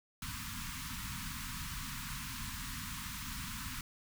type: band-stop noise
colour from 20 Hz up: pink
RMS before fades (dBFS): -42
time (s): 0.22-3.81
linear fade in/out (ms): 2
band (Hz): 270 to 940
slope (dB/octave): 96
effects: none